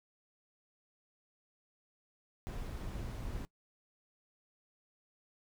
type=noise; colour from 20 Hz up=brown; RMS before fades=-41 dBFS; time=2.47-3.45 s; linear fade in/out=0 ms; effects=noise-tail reverb RT60 0.1 s tail -21 dB re dry